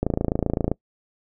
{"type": "click train", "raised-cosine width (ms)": 2, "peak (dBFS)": -8, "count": 20, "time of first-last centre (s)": [0.03, 0.716], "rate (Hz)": 27.7, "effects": ["noise-tail reverb RT60 0.1 s tail -24 dB re dry"]}